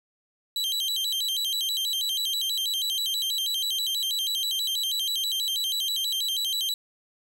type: tone with vibrato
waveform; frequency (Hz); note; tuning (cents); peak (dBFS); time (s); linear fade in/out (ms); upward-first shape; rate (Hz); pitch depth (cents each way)
40% pulse; 3525; A7; +2; -24; 0.56-6.74; 2; square; 6.2; 190
effects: none